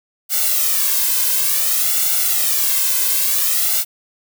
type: noise with flanger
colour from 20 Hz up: blue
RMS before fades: -17 dBFS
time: 0.29-3.85 s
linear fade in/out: 50 ms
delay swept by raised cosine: 1.4 to 1.95 ms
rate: 0.56 Hz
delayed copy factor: +1
effects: none